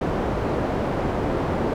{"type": "low-pass noise", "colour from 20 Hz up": "white", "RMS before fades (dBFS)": -24, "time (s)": [0.01, 1.74], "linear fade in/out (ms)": 5, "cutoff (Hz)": 580, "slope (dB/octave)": 12, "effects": []}